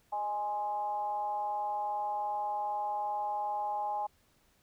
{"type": "tone with frequency modulation", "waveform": "sine", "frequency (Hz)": 830.6, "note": "G#5", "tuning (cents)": 0, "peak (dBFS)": -31, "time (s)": [0.12, 4.07], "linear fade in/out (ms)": 10, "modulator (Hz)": 215, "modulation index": 0.53, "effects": ["pink hiss -69 dBFS RMS until 4.62 s"]}